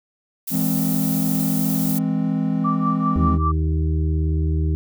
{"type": "noise", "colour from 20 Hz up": "violet", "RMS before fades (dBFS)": -27, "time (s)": [0.47, 1.99], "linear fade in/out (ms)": 10}
{"type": "chord", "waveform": "triangle", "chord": "E augmented", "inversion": "none", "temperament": "equal", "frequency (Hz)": [164.81, 207.7, 261.6], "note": ["E3", "G#3", "B#3"], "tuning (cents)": [0, 0, 0], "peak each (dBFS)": -21, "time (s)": [0.5, 3.39], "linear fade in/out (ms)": 50}
{"type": "tone with tremolo", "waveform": "sine", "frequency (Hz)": 1169, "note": "D6", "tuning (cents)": -8, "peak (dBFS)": -18, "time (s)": [2.64, 3.52], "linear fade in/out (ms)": 10, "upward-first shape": "triangle", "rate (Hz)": 5.1, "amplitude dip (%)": 100}
{"type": "harmonic tone", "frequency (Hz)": 78.5, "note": "D#2", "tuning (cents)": 16, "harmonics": [1, 2, 4, 5], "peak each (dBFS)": [-18, -25, -30, -34], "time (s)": [3.16, 4.75], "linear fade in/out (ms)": 0}
{"effects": []}